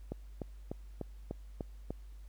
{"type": "click train", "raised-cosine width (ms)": 2, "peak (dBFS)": -24, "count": 7, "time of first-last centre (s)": [0.12, 1.906], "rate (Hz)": 3.36, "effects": ["added 50 Hz sine -47 dBFS peak until 2.28 s", "pink hiss -69 dBFS RMS until 2.28 s"]}